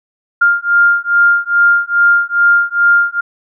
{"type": "beating tone pair", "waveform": "sine", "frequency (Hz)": [1401, 1403.4], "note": ["F6", "F6"], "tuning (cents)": [5, 8], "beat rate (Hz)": 2.4, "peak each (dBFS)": -11, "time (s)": [0.41, 3.21], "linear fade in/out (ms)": 10, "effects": []}